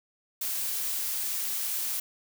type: noise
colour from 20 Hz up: blue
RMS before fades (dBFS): -31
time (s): 0.41-2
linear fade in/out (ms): 5
effects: none